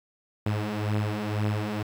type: beating tone pair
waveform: sawtooth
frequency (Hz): 104.2 / 106.2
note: G#2 / G#2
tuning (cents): +6 / +39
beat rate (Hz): 2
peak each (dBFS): -26 / -24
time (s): 0.46-1.83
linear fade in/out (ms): 5
effects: low-pass 4000 Hz 12 dB/octave + 8-bit